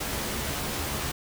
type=noise with comb filter; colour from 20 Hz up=pink; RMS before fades=-31 dBFS; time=0-1.12 s; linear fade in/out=10 ms; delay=14 ms; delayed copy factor=+0.5; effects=none